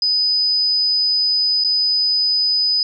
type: tone with dropouts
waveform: sine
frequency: 4995 Hz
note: D#8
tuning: 6 cents sharp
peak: -14 dBFS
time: 0.02-2.83 s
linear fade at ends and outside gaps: 2 ms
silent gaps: 1.639-1.646 s
effects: none